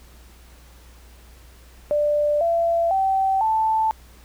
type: tone with pitch steps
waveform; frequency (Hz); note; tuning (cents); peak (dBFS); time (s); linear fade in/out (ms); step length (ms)
sine; 591 / 675 / 770.9 / 880.4; D5 / E5 / G5 / A5; +11 / +41 / -29 / +1; -17; 1.91-3.91; 0; 500
effects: added 60 Hz sine -46 dBFS peak until 4.24 s + pink hiss -52 dBFS RMS until 4.24 s